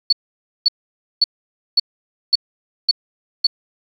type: tone bursts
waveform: sine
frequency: 4435 Hz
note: C#8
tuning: in tune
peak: -9 dBFS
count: 7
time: 0.1-3.469 s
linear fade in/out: 5 ms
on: 27 ms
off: 530 ms
effects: 8-bit